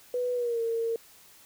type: tone with pitch glide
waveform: sine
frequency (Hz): 493.9 to 458.2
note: B4 to A#4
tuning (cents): 0 to -30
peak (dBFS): -26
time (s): 0.14-0.96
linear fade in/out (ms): 2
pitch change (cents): -130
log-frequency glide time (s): 0.34-0.61
effects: white hiss -55 dBFS RMS until 1.45 s